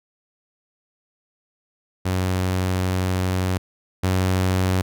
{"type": "tone pair in turn", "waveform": "sawtooth", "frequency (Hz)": [92.5, 93.09], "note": ["F#2", "F#2"], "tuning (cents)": [0, 11], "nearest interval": "unison", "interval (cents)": 11, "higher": "second", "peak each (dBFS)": [-16, -14], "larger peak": "second", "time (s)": [[2.05, 3.58], [4.03, 4.82]], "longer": "first", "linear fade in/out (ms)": 10, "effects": []}